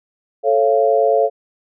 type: chord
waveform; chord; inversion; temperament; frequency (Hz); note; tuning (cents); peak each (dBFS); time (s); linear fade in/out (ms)
sine; A augmented; none; just; 440 / 550 / 687.5; A4 / C#5 / E#5; 0 / -14 / -27; -16; 0.43-1.3; 50
effects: none